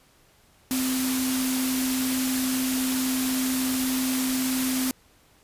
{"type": "tone in noise", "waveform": "sine", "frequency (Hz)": 259.1, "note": "C4", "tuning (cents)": -17, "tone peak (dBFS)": -24, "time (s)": [0.71, 4.91], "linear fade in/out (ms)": 0, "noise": "white", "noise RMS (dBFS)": -29, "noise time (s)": [0.71, 4.91], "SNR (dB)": 2, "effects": ["pink hiss -59 dBFS RMS until 5.43 s", "resampled to 32000 Hz"]}